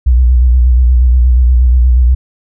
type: tone with vibrato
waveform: sine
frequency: 61.74 Hz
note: B1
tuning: in tune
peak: -4 dBFS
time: 0.06-2.15 s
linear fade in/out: 10 ms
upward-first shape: square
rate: 8.4 Hz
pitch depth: 53 cents each way
effects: none